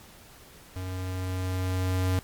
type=tone with level ramp; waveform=square; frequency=92.5 Hz; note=F#2; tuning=in tune; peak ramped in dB=-33 to -23 dBFS; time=0.76-2.19 s; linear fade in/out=0 ms; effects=pink hiss -51 dBFS RMS until 2.23 s + MP3 96 kbps